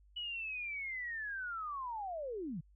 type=linear sweep; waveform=sine; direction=down; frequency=2960 to 137.1 Hz; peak=-38 dBFS; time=0.16-2.61 s; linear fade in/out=10 ms; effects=added 50 Hz sine -61 dBFS peak until 2.75 s